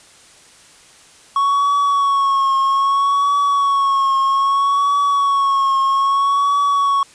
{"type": "tone with vibrato", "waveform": "triangle", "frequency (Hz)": 1108.7, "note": "C#6", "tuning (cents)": 0, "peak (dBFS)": -11, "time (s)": [1.36, 7.03], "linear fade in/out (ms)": 2, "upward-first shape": "triangle", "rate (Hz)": 0.62, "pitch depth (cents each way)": 47, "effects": ["white hiss -46 dBFS RMS until 7.14 s", "resampled to 22050 Hz"]}